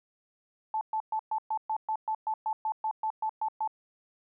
sine tone bursts, 873 Hz, A5, 14 cents flat, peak -27 dBFS, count 16, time 0.74-3.676 s, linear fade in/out 2 ms, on 71 ms, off 120 ms, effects none

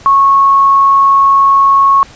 sine tone, 1100 Hz, C#6, 14 cents flat, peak -4 dBFS, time 0.06-2.03 s, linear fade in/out 0 ms, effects pink hiss -37 dBFS RMS until 2.15 s + resampled to 16000 Hz

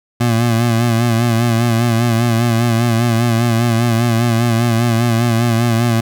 25% pulse tone with vibrato, 116.7 Hz, A#2, 2 cents sharp, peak -8 dBFS, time 0.2-6.01 s, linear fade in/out 10 ms, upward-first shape sine, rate 5 Hz, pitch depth 58 cents each way, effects none

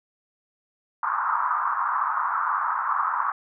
white band-pass noise, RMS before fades -25 dBFS, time 1.03-3.32 s, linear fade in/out 2 ms, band 960 to 1300 Hz, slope 48 dB/octave, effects none

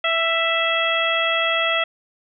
harmonic tone with a mistuned harmonic, 659.3 Hz, E5, in tune, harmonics 1 / 2 / 3 / 4 / 5, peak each -24 / -24 / -24 / -24 / -24 dBFS, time 0.04-1.84 s, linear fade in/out 5 ms, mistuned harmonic 2, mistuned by +20 cents, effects none

